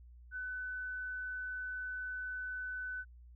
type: tone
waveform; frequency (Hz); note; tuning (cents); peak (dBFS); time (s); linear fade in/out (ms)
sine; 1504; F#6; +28; -38; 0.31-3.05; 50
effects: added 60 Hz sine -53 dBFS peak until 3.35 s